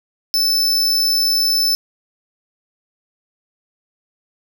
45% pulse tone, 5274 Hz, E8, in tune, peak -14 dBFS, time 0.34-1.75 s, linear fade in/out 0 ms, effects none

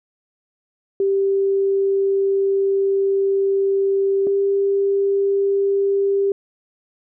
sine tone pair in turn, 392 / 396.1 Hz, G4 / G4, 0 / +18 cents, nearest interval unison, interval 18 cents, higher second, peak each -15 dBFS, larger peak neither, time 1-4.27 / 4.27-6.32 s, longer first, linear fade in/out 2 ms, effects none

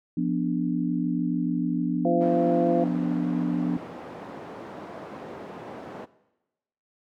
sine chord, B diminished, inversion second, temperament equal, 174.61 / 246.9 / 293.7 Hz, F3 / B3 / D4, 0 / 0 / 0 cents, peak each -27 dBFS, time 0.17-3.77 s, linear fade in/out 5 ms
harmonic tone, 171.1 Hz, F3, 35 cents flat, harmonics 2 / 3 / 4, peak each -26 / -26 / -26 dBFS, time 2.05-2.84 s, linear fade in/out 2 ms
white band-pass noise, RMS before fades -40 dBFS, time 2.2-6.06 s, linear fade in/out 20 ms, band 170 to 680 Hz, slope 12 dB/octave
effects noise-tail reverb RT60 1.0 s tail -18 dB re dry

